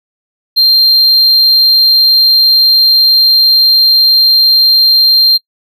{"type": "tone", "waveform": "triangle", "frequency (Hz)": 4177, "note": "C8", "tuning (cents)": -4, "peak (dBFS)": -3, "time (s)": [0.56, 5.38], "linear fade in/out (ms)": 20, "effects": ["noise-tail reverb RT60 0.1 s tail -24 dB re dry"]}